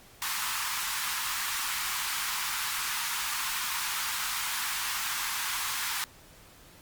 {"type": "high-pass noise", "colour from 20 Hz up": "pink", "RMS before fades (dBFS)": -32, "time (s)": [0.22, 6.04], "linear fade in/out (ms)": 0, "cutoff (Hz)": 920, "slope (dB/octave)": 48, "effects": ["pink hiss -54 dBFS RMS until 6.81 s", "Opus 48 kbps"]}